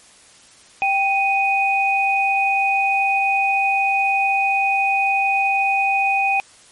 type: tone pair together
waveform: sine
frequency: 784 / 2489 Hz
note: G5 / D#7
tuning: 0 / 0 cents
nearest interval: octave + minor sixth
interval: 2000 cents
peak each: -18 dBFS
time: 0.82-6.4 s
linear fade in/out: 0 ms
effects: white hiss -48 dBFS RMS until 6.71 s + MP3 48 kbps